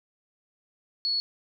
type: tone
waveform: sine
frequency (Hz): 4385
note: C#8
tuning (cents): -20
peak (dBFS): -24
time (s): 1.05-1.2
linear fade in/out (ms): 0
effects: none